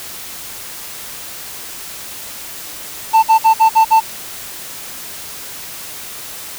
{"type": "tone bursts", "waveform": "triangle", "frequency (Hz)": 890, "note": "A5", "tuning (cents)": 20, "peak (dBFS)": -4, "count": 6, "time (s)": [3.13, 4.005], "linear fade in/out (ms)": 20, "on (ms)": 100, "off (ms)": 55, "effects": ["white hiss -30 dBFS RMS until 6.58 s"]}